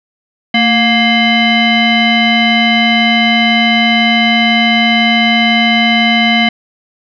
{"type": "tone with frequency modulation", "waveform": "sine", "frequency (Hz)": 1164, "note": "D6", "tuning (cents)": -16, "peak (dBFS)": -7, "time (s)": [0.54, 6.49], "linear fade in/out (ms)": 5, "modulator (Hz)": 938, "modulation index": 2.2, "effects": []}